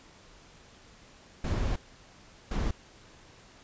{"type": "noise bursts at uneven times", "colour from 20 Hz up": "brown", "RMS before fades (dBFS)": -29, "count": 2, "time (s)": [[1.44, 1.76], [2.51, 2.71]], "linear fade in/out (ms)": 5, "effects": ["pink hiss -55 dBFS RMS until 3.63 s", "resampled to 16000 Hz"]}